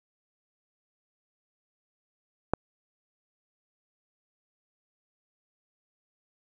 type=click; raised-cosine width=1 ms; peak=-9 dBFS; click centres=2.536 s; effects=none